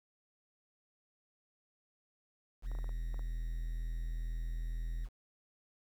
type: tone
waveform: triangle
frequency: 41.08 Hz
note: E1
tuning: 5 cents flat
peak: -33 dBFS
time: 2.62-5.09 s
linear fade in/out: 50 ms
type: clicks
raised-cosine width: 1 ms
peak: -38 dBFS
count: 7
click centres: 2.716 / 2.751 / 2.788 / 2.843 / 2.892 / 3.143 / 3.193 s
effects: 10-bit